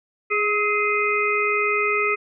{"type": "harmonic tone with a mistuned harmonic", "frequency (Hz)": 415.3, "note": "G#4", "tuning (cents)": 0, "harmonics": [1, 3, 5, 6], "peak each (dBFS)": [-24, -24, -24, -24], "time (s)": [0.3, 2.16], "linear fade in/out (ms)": 20, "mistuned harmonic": 3, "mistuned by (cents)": 38, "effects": []}